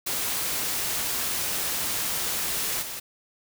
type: noise with level steps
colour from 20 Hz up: white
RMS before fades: -28 / -35 dBFS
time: 0.06-3 s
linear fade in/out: 10 ms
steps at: 2.81 s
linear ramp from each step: 20 ms
effects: none

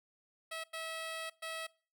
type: tone bursts at uneven times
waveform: 10% pulse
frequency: 648 Hz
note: E5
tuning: 30 cents flat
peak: -31 dBFS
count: 3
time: 0.51-0.64 / 0.73-1.3 / 1.42-1.67 s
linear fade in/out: 10 ms
effects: noise-tail reverb RT60 0.4 s tail -23 dB re dry

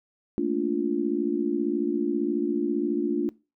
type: chord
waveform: sine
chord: Bb major seventh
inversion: third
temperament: just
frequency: 218.5 / 233.1 / 291.4 / 349.6 Hz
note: A3 / Bb3 / D4 / F4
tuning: -12 / 0 / -13 / +2 cents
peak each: -32 / -32 / -26 / -27 dBFS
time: 0.38-3.29 s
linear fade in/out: 0 ms
effects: noise-tail reverb RT60 0.3 s tail -22 dB re dry

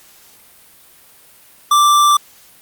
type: tone with hard clipping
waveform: sine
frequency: 1174.7 Hz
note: D6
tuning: in tune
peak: -10 dBFS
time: 1.71-2.17 s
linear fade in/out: 5 ms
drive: 18 dB
effects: white hiss -46 dBFS RMS until 2.61 s + Opus 48 kbps

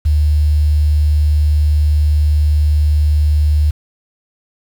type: tone with quantisation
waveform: sine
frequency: 75 Hz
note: D2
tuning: 37 cents sharp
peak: -9 dBFS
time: 0.05-3.71 s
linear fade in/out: 10 ms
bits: 6
effects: none

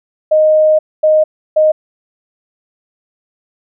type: tone bursts at uneven times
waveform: sine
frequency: 620 Hz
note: D#5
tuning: 6 cents flat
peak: -6 dBFS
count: 3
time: 0.31-0.79 / 1.03-1.24 / 1.56-1.72 s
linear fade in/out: 10 ms
effects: none

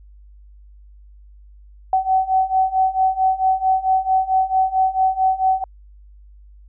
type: beating tone pair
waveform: sine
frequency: 755 / 759.5 Hz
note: F#5 / F#5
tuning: +35 / +45 cents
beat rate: 4.5 Hz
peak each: -19 / -17 dBFS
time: 1.93-5.64 s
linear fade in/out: 2 ms
effects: added 50 Hz sine -42 dBFS peak until 6.68 s

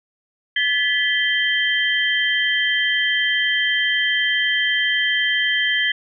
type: tone cluster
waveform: sine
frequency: 1726 / 1978 / 3139 Hz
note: A6 / B6 / G7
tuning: -34 / +2 / +2 cents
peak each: -21 dBFS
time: 0.56-5.92 s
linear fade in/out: 5 ms
effects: none

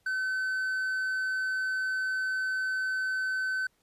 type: tone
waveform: triangle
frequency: 1524 Hz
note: G6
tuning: 49 cents flat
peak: -26 dBFS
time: 0.06-3.67 s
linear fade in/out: 5 ms
effects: pink hiss -71 dBFS RMS until 3.82 s + resampled to 32000 Hz

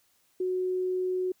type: tone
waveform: sine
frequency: 368.2 Hz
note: F#4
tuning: 8 cents flat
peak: -26 dBFS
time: 0.4-1.32 s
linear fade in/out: 5 ms
effects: white hiss -68 dBFS RMS until 1.4 s

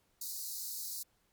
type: high-pass noise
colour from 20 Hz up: white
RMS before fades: -41 dBFS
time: 0.21-1.03 s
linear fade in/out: 5 ms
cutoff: 4000 Hz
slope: 96 dB/octave
effects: pink hiss -74 dBFS RMS until 1.32 s + Opus 48 kbps

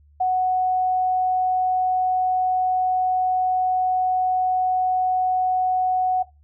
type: tone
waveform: sine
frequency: 740 Hz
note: F#5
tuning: in tune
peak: -17 dBFS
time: 0.2-6.23 s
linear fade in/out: 10 ms
effects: noise-tail reverb RT60 0.2 s tail -17 dB re dry + added 73 Hz sine -51 dBFS peak until 6.43 s

